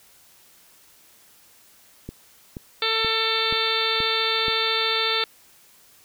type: click train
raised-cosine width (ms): 3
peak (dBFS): -20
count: 6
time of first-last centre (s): 2.09-4.482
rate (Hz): 2.09
type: harmonic tone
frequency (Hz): 446.5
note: A4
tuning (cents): +25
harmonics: 1 / 2 / 3 / 4 / 5 / 6 / 7 / 8 / 9 / 10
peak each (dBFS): -29 / -34 / -28 / -32 / -30 / -32 / -35 / -25 / -30 / -31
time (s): 2.82-5.24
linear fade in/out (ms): 2
effects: white hiss -54 dBFS RMS until 6.04 s